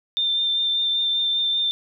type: tone with vibrato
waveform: sine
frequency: 3585 Hz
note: A7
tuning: 32 cents sharp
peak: -19 dBFS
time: 0.17-1.71 s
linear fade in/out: 0 ms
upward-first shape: sine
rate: 5.1 Hz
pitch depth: 14 cents each way
effects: none